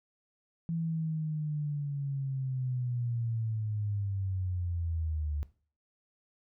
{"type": "linear sweep", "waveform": "sine", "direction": "down", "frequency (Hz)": [166.9, 72.5], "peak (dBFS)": -30, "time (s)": [0.69, 5.43], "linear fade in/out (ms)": 0, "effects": ["noise-tail reverb RT60 0.4 s tail -17 dB re dry"]}